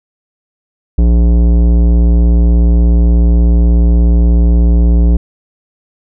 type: tone with tanh clipping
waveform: sine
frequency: 58.27 Hz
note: A#1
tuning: in tune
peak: -7 dBFS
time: 0.98-5.17 s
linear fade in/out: 5 ms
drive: 15 dB
effects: none